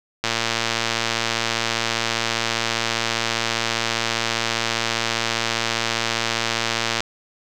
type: click train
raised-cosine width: 0.2 ms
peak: -3 dBFS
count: 779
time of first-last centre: 0.24-7.005 s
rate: 115 Hz
effects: none